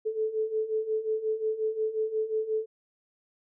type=beating tone pair; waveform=sine; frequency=433.2 / 438.8 Hz; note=A4 / A4; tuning=-27 / -5 cents; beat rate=5.6 Hz; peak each=-32 / -28 dBFS; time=0.05-2.66 s; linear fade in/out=20 ms; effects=none